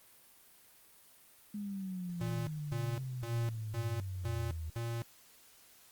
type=exponential sweep; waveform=sine; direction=down; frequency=209.5 to 78.3 Hz; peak=-37 dBFS; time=1.54-4.7 s; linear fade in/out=5 ms
type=tone bursts; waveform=square; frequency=116.54 Hz; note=A#2; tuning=in tune; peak=-36 dBFS; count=6; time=2.21-5.02 s; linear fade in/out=0 ms; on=260 ms; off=250 ms
effects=white hiss -61 dBFS RMS until 5.91 s + Opus 32 kbps